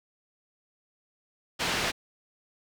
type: low-pass noise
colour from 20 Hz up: white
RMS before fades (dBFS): -29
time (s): 1.59-1.92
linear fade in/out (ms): 20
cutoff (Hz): 3600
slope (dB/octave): 12
effects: none